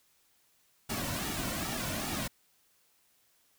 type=noise with flanger; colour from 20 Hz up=pink; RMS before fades=-35 dBFS; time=0.89-2.28 s; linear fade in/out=10 ms; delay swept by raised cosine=1.9 to 2.47 ms; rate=2.5 Hz; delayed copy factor=-0.65; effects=white hiss -69 dBFS RMS until 3.58 s